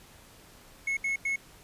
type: tone bursts at uneven times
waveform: triangle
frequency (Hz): 2187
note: C#7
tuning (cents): -24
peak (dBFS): -25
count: 3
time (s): 0.87-0.97 / 1.04-1.16 / 1.25-1.36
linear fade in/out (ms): 5
effects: pink hiss -54 dBFS RMS until 1.63 s + resampled to 32000 Hz